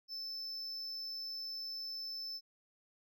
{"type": "tone", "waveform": "triangle", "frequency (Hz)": 5274, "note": "E8", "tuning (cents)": 0, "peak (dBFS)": -39, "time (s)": [0.08, 2.41], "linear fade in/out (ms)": 50, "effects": []}